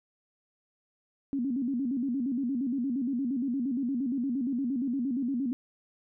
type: tone with vibrato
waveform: sine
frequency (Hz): 257.1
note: C4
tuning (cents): -30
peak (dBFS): -27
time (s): 1.33-5.53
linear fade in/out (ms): 0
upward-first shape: square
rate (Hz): 8.6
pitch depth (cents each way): 130
effects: none